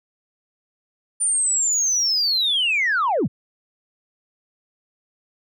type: linear sweep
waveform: sine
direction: down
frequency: 9260 to 77.4 Hz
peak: -16 dBFS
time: 1.2-3.28 s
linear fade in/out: 20 ms
effects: tanh soft clip ceiling -14 dBFS